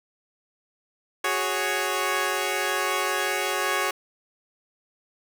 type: chord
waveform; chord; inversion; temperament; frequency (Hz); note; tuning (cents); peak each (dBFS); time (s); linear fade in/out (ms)
10% pulse; F# suspended second; none; equal; 370 / 415.3 / 554.4; F#4 / G#4 / C#5; 0 / 0 / 0; -20; 1.24-3.91; 5
effects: none